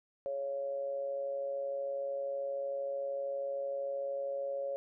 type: tone with amplitude modulation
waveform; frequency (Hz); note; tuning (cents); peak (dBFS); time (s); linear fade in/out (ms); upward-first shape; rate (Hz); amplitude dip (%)
sine; 554.4; C#5; 0; -31; 0.26-4.76; 0; sine; 133; 55
effects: none